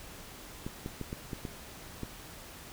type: clicks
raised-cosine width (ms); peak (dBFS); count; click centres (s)
3; -23; 7; 0.665 / 0.861 / 1.013 / 1.129 / 1.332 / 1.452 / 2.033
effects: pink hiss -48 dBFS RMS until 2.72 s